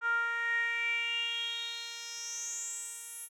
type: tone with band-pass filter sweep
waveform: 10% pulse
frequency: 466.2 Hz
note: A#4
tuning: in tune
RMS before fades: -35 dBFS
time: 0.01-3.29 s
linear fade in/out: 50 ms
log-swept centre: 1300 to 11000 Hz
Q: 7.3
effects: none